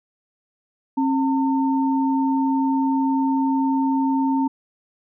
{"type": "tone pair together", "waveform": "sine", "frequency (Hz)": [269.2, 905.5], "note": ["C4", "A5"], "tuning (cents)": [49, 49], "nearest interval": "octave + major sixth", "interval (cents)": 2100, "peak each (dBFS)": [-18, -24], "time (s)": [0.97, 4.48], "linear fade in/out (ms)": 10, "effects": []}